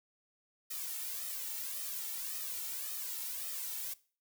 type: noise with flanger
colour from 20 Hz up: blue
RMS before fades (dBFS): -40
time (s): 0.7-3.94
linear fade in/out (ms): 10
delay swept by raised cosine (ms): 1.6 to 2.24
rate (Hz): 1.8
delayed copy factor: +0.9
effects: noise-tail reverb RT60 0.4 s tail -20 dB re dry